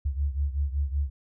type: beating tone pair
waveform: sine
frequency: 69.4 / 74.7 Hz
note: C#2 / D2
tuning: +3 / +30 cents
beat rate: 5.3 Hz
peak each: -26 / -30 dBFS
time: 0.05-1.1 s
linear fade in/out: 10 ms
effects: none